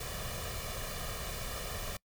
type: noise with comb filter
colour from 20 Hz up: pink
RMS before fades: -39 dBFS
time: 0-1.97 s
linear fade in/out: 5 ms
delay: 1.7 ms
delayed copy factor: +0.7
effects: noise-tail reverb RT60 0.1 s tail -24 dB re dry